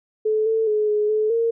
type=tone with pitch steps; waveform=sine; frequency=432.5 / 445.2 / 424.9 / 420.7 / 430.2 / 460.3 Hz; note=A4 / A4 / G#4 / G#4 / A4 / A#4; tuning=-30 / +20 / +40 / +22 / -39 / -22 cents; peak=-17 dBFS; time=0.25-1.51 s; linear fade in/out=10 ms; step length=210 ms; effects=none